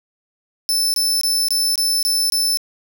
sawtooth tone bursts, 5280 Hz, E8, 2 cents sharp, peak -13 dBFS, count 7, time 0.69-2.572 s, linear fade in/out 0 ms, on 250 ms, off 22 ms, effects none

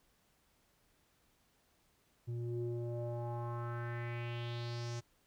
square tone with low-pass filter sweep, 118.8 Hz, A#2, 33 cents sharp, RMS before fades -40 dBFS, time 2.27-5.01 s, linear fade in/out 20 ms, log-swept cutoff 240 to 6500 Hz, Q 3.5, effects pink hiss -73 dBFS RMS until 5.26 s

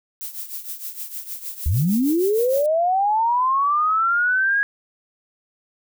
violet noise with tremolo, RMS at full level -29 dBFS, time 0.21-2.66 s, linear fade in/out 0 ms, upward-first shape triangle, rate 6.5 Hz, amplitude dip 80%
sine linear sweep, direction up, 65.4 to 1661.2 Hz, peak -16 dBFS, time 1.66-4.63 s, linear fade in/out 0 ms
effects none

